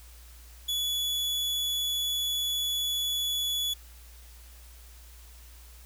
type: tone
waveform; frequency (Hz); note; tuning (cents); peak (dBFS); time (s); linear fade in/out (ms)
40% pulse; 3413; G#7; +47; -26; 0.68-3.74; 10
effects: added 59 Hz sine -48 dBFS peak until 5.85 s + white hiss -55 dBFS RMS until 5.85 s